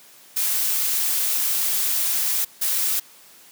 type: noise bursts at uneven times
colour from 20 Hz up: blue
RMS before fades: -22 dBFS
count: 2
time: 0.36-2.45 / 2.61-3 s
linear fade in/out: 10 ms
effects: white hiss -49 dBFS RMS until 3.51 s + high-pass 150 Hz 12 dB/octave